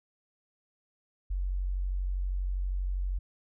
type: tone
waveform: sine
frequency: 46.25 Hz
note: F#1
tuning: in tune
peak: -28 dBFS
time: 1.3-3.19 s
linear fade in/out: 10 ms
effects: none